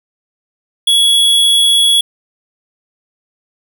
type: tone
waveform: square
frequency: 3361 Hz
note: G#7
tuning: 20 cents sharp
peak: -8 dBFS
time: 0.87-2.01 s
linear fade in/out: 5 ms
effects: none